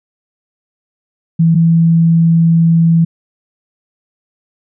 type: tone pair in turn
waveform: sine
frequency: 164.81 / 165.67 Hz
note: E3 / E3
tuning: 0 / +9 cents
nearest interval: unison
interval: 9 cents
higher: second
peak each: -6 dBFS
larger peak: neither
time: 1.39-1.55 / 1.55-3.05 s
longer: second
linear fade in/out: 10 ms
effects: none